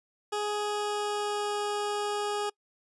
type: tone with pitch glide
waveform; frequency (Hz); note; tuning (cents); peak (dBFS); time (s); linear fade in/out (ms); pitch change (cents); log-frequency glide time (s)
20% pulse; 416.7 to 413.8; G#4 to G#4; +6 to -6; -24; 0.32-2.5; 10; -12; 0.53-1.56
effects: noise-tail reverb RT60 0.1 s tail -25 dB re dry + resampled to 24000 Hz